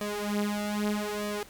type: tone with flanger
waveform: sawtooth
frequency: 207.7 Hz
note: G#3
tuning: in tune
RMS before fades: -31 dBFS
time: 0.01-1.43 s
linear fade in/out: 2 ms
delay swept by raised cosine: 1.7 to 6.3 ms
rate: 0.8 Hz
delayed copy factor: +0.9
effects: pink hiss -52 dBFS RMS until 1.49 s